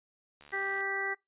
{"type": "click train", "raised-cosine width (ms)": 0.2, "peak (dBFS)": -35, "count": 30, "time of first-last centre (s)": [0.41, 0.807], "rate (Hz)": 73.1}
{"type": "harmonic tone", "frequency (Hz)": 392, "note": "G4", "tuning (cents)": 0, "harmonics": [1, 2, 3, 4, 5], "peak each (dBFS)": [-39, -40, -42, -37, -33], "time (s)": [0.52, 1.15], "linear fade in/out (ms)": 20}
{"effects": ["noise-tail reverb RT60 0.2 s tail -24 dB re dry", "resampled to 8000 Hz"]}